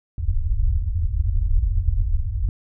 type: low-pass noise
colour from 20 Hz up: pink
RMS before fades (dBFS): -20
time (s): 0.18-2.49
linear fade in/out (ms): 2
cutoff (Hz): 100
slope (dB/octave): 96
effects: none